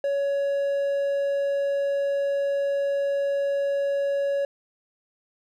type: tone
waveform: triangle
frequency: 560 Hz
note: C#5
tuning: 18 cents sharp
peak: -20 dBFS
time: 0.04-4.45 s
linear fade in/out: 2 ms
effects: none